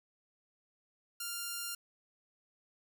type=tone; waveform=5% pulse; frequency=1396.9 Hz; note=F6; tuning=in tune; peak=-26 dBFS; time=1.2-1.75 s; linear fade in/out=5 ms; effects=none